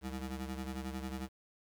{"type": "ring-modulated tone", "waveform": "25% pulse", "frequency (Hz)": 131.5, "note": "C3", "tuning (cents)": 9, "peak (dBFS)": -32, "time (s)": [0.01, 1.29], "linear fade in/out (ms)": 50, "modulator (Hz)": 60.2, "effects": ["11-bit"]}